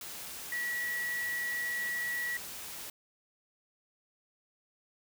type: tone in noise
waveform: sine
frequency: 1933 Hz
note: B6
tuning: 38 cents flat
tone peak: -32 dBFS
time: 0.52-2.37 s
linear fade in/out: 2 ms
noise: white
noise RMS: -43 dBFS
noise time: 0.01-2.9 s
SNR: +8 dB
effects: none